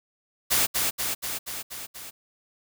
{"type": "noise with echo", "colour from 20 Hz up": "white", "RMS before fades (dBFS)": -22, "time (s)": [0.5, 0.67], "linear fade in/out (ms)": 20, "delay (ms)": 240, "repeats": 6, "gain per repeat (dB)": -3, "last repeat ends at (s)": 2.11, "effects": []}